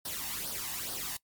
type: noise with flanger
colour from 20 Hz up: white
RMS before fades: -37 dBFS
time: 0.05-1.17 s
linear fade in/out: 5 ms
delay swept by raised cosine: 0.2 to 1.1 ms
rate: 2.3 Hz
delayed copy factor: +0.65
effects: noise-tail reverb RT60 0.1 s tail -22 dB re dry + MP3 96 kbps